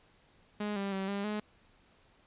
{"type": "tone with pitch steps", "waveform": "sawtooth", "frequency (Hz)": [208.4, 197.9, 192.6, 200.1, 210.9], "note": ["G#3", "G3", "G3", "G3", "G#3"], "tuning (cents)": [6, 17, -30, 36, 27], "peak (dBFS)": -29, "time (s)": [0.6, 1.4], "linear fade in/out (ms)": 5, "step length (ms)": 160, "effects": ["pink hiss -65 dBFS RMS until 2.26 s", "resampled to 8000 Hz"]}